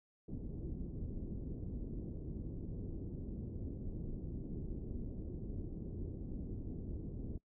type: low-pass noise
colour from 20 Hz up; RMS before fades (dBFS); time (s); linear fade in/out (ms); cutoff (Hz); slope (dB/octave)
pink; -43; 0.28-7.38; 5; 360; 24
effects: noise-tail reverb RT60 0.1 s tail -22 dB re dry

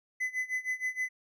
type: tone with tremolo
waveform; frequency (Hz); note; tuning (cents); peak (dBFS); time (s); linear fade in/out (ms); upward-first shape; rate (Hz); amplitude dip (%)
triangle; 2017; B6; +36; -26; 0.2-1.09; 10; sine; 6.4; 90
effects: none

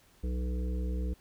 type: harmonic tone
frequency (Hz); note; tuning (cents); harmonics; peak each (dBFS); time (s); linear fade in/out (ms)
61.74; B1; 0; 1 / 3 / 5 / 7 / 8; -30 / -40 / -44 / -47 / -48; 0.23-1.14; 10
effects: pink hiss -63 dBFS RMS until 1.2 s

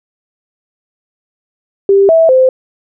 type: tone with pitch steps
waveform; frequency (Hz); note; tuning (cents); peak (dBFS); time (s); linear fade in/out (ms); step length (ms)
sine; 394.7 / 653 / 518; G4 / E5 / C5; +12 / -17 / -17; -4; 1.89-2.49; 2; 200
effects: none

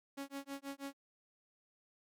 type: tone with tremolo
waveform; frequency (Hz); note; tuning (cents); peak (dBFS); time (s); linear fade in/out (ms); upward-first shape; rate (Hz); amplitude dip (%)
sawtooth; 277.2; C#4; 0; -36; 0.17-0.94; 10; sine; 6.2; 100
effects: MP3 96 kbps

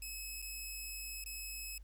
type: tone with dropouts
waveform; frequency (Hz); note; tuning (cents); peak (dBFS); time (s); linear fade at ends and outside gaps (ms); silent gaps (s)
10% pulse; 2578; E7; -39; -34; 0.02-1.78; 2; 0.418-0.424 / 1.24-1.26
effects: added 50 Hz sine -50 dBFS peak until 1.83 s + pink hiss -74 dBFS RMS until 1.83 s

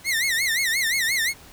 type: tone with vibrato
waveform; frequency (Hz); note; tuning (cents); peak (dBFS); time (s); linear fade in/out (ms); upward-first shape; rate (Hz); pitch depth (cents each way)
sawtooth; 1975.5; B6; 0; -17; 0.04-1.34; 50; sine; 5.7; 180
effects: pink hiss -47 dBFS RMS until 1.52 s

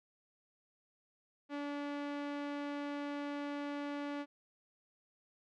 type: tone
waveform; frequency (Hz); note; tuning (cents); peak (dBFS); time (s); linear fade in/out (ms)
sawtooth; 288; D4; -34; -34; 1.49-4.26; 50
effects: low-pass 3000 Hz 12 dB/octave

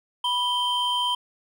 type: tone pair together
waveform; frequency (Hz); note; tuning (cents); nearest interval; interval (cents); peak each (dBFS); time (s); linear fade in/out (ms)
triangle; 984 / 3132; B5 / G7; -7 / -2; octave + minor sixth; 2005; -23; 0.24-1.15; 5
effects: none

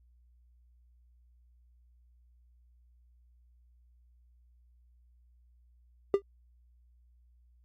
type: tone with exponential decay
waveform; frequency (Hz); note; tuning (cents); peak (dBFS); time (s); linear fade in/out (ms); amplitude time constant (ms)
triangle; 398.2; G4; +27; -15; 6.14-6.22; 1; 16
effects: added 60 Hz sine -60 dBFS peak until 7.64 s + Opus 48 kbps

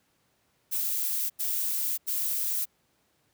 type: noise bursts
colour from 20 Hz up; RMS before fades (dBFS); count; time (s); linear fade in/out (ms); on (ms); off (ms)
violet; -29; 3; 0.71-2.656; 20; 590; 88
effects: pink hiss -70 dBFS RMS until 3.33 s + high-pass 80 Hz 12 dB/octave

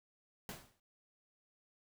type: noise with exponential decay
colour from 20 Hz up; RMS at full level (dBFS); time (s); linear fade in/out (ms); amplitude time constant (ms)
pink; -43; 0.49-0.8; 1; 66
effects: none

